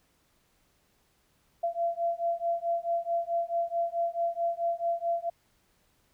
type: beating tone pair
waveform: sine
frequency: 679 / 683.6 Hz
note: F5 / F5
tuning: -49 / -37 cents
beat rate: 4.6 Hz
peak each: -30 dBFS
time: 1.63-5.3 s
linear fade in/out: 10 ms
effects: pink hiss -69 dBFS RMS until 6.13 s